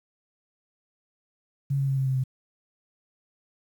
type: tone with pitch steps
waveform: sine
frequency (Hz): 138.8 / 137.05 / 135.32 / 133.61 / 131.92 / 130.26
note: C#3 / C#3 / C#3 / C3 / C3 / C3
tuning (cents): +3 / -19 / -41 / +37 / +15 / -7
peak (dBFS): -22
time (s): 1.7-2.24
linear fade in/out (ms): 10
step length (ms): 90
effects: 9-bit